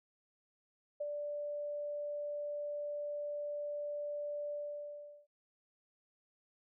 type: tone with ADSR envelope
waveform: sine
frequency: 586 Hz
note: D5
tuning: 4 cents flat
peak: -34 dBFS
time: 1-5.27 s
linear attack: 10 ms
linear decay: 37 ms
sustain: -3 dB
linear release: 750 ms
effects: none